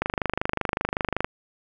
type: click train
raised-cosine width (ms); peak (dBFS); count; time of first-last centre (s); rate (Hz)
0.5; -8; 32; 0.02-1.245; 25.3
effects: none